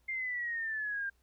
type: exponential sweep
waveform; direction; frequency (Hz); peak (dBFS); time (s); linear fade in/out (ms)
sine; down; 2118 to 1587; -33; 0.08-1.1; 10
effects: added 60 Hz sine -68 dBFS peak until 1.22 s + pink hiss -75 dBFS RMS until 1.22 s